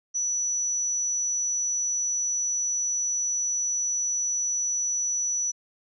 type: tone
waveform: sine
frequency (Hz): 5920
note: F#8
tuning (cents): 0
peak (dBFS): -24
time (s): 0.14-5.52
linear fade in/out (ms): 20
effects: none